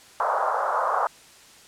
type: band-pass noise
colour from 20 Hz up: white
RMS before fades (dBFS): -24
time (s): 0.2-1.07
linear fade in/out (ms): 0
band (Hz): 520 to 1300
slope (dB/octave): 48
effects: white hiss -50 dBFS RMS until 1.67 s + low-pass 9000 Hz 12 dB/octave